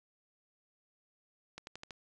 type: accelerating click train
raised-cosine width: 0.2 ms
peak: -27 dBFS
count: 5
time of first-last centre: 1.58-1.908 s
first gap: 91 ms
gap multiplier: 0.93
effects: resampled to 24000 Hz